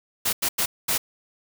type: noise bursts at uneven times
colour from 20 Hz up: white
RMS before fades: -23 dBFS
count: 4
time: 0.25-0.33 / 0.42-0.49 / 0.58-0.66 / 0.88-0.98 s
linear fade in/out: 10 ms
effects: none